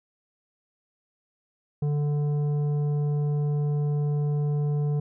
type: tone with tanh clipping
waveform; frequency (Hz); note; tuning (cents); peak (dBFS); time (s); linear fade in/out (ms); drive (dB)
sine; 146.83; D3; 0; -24; 1.82-5; 5; 9
effects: none